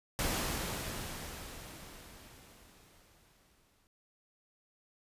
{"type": "noise with exponential decay", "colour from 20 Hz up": "pink", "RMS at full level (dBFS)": -32, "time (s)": [0.19, 3.87], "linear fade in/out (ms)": 0, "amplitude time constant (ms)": 800, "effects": ["resampled to 32000 Hz"]}